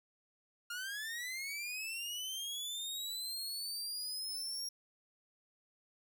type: linear sweep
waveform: sawtooth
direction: up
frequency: 1396.9 to 5610 Hz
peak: -36 dBFS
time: 0.7-4.69 s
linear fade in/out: 5 ms
effects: 13-bit